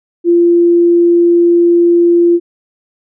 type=tone; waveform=sine; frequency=344.3 Hz; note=F4; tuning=25 cents flat; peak=-5 dBFS; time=0.24-2.4 s; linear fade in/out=50 ms; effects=none